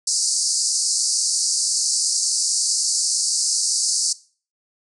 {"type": "band-pass noise", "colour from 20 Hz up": "pink", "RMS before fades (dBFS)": -21, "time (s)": [0.07, 4.13], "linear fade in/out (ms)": 5, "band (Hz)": [4500, 9600], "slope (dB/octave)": 96, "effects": ["noise-tail reverb RT60 0.4 s tail -19 dB re dry"]}